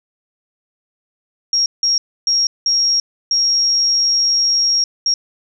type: tone bursts at uneven times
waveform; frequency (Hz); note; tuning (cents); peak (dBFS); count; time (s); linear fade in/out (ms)
sine; 5588; F8; 0; -12; 6; 1.53-1.66 / 1.83-1.98 / 2.27-2.47 / 2.66-3 / 3.31-4.84 / 5.06-5.14; 2
effects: none